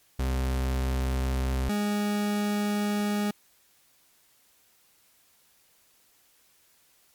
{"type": "tone pair in turn", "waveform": "40% pulse", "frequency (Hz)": [65.1, 206.7], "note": ["C2", "G#3"], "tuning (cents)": [-8, -8], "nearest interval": "octave + minor sixth", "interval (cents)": 2000, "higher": "second", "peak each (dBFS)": -24, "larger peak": "neither", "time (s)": [[0.19, 1.69], [1.69, 3.31]], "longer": "second", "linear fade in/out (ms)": 5, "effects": ["white hiss -63 dBFS RMS until 7.14 s", "MP3 96 kbps"]}